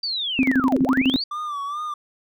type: linear two-way sweep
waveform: sine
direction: down then up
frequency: 4699 to 142.4 to 4699 Hz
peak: -23 dBFS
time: 0.03-1.24 s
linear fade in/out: 5 ms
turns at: 0.82 s
type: tone with tremolo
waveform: sine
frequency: 261.6 Hz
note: C4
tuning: in tune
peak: -14 dBFS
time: 0.39-1.16 s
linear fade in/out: 0 ms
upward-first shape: square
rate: 12 Hz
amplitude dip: 80%
type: tone with vibrato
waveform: triangle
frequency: 1172 Hz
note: D6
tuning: 4 cents flat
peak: -24 dBFS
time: 1.31-1.94 s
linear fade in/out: 5 ms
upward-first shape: sine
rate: 2.4 Hz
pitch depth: 80 cents each way
effects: none